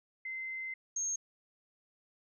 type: tone pair in turn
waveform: sine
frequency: 2069 / 6463 Hz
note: C7 / G#8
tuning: -20 / -48 cents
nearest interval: octave + minor sixth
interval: 1972 cents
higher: second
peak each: -37 / -32 dBFS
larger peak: second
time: 0.25-0.74 / 0.96-1.16 s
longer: first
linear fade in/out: 5 ms
effects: none